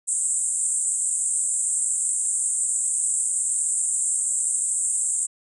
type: band-pass noise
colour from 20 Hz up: pink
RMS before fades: -24 dBFS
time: 0.07-5.27 s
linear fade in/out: 20 ms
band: 7500 to 9100 Hz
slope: 96 dB/octave
effects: none